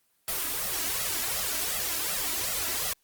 white noise with flanger, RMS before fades -30 dBFS, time 0.28-2.93 s, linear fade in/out 0 ms, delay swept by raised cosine 1.5 to 3.1 ms, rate 2.7 Hz, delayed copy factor +0.85, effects white hiss -70 dBFS RMS until 3.03 s + Opus 24 kbps

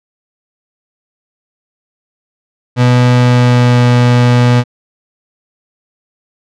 35% pulse tone with pitch glide, 123.7 to 122.21 Hz, B2 to B2, +3 to -18 cents, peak -4 dBFS, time 2.76-4.64 s, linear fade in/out 50 ms, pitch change -21 cents, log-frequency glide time 3.13-3.84 s, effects low-pass 5000 Hz 12 dB/octave

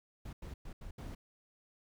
brown noise bursts at uneven times, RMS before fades -45 dBFS, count 5, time 0.25-0.33 / 0.42-0.54 / 0.65-0.73 / 0.81-0.91 / 0.98-1.15 s, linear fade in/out 5 ms, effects none

